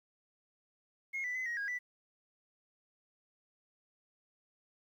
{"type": "tone with pitch steps", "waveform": "sine", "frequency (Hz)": [2155, 1982, 2031, 1889, 1636, 1974], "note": ["C#7", "B6", "B6", "A#6", "G#6", "B6"], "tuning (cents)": [-49, 6, 48, 22, -26, -1], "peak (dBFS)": -33, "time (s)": [1.13, 1.79], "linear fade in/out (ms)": 20, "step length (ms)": 110, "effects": ["tanh soft clip ceiling -32 dBFS", "11-bit"]}